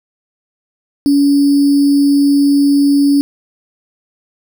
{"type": "tone with sample-and-hold", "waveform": "sine", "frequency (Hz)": 283.2, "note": "C#4", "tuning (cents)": 37, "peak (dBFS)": -7, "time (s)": [1.06, 3.21], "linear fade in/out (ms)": 0, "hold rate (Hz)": 4900, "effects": []}